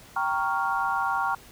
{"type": "chord", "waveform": "sine", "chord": "G half-diminished seventh", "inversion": "none", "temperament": "equal", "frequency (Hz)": [784, 932.3, 1108.7, 1396.9], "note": ["G5", "Bb5", "Db6", "F6"], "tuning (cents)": [0, 0, 0, 0], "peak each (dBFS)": -29, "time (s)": [0.16, 1.35], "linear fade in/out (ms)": 5, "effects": ["pink hiss -50 dBFS RMS until 1.51 s"]}